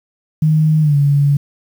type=tone with pitch glide; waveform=sine; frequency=155.56 to 142.65 Hz; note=D#3 to C#3; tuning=0 to +50 cents; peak=-9 dBFS; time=0.42-1.37 s; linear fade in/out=5 ms; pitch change=-150 cents; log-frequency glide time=0.81-0.96 s; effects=7-bit